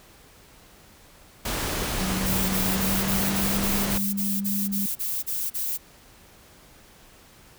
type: noise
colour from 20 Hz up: pink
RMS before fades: -28 dBFS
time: 1.45-3.98 s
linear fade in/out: 5 ms
type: tone with pitch glide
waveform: sine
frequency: 189.7 to 198.9 Hz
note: F#3 to G3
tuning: +43 to +25 cents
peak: -26 dBFS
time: 2-4.86 s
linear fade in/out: 2 ms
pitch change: +82 cents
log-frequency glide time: 2.43-3.68 s
type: noise bursts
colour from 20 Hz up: violet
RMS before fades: -28 dBFS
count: 13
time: 2.25-5.778 s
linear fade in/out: 20 ms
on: 240 ms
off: 34 ms
effects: pink hiss -52 dBFS RMS until 7.58 s